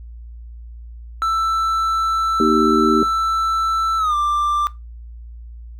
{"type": "tone with pitch glide", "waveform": "triangle", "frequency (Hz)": [1327, 1182.2], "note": ["E6", "D6"], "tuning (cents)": [11, 11], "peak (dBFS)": -14, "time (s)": [1.22, 4.67], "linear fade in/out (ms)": 0, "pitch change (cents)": -200, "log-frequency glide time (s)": [3.98, 4.15]}
{"type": "chord", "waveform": "sine", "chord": "Eb major", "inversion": "second", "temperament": "just", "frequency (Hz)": [233.3, 311.1, 388.9], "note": ["Bb3", "Eb4", "G4"], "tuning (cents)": [2, 0, -14], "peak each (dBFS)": [-18, -18, -18], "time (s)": [2.4, 3.03], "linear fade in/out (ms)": 2}
{"effects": ["noise-tail reverb RT60 0.2 s tail -17 dB re dry", "added 58 Hz sine -33 dBFS peak until 5.79 s"]}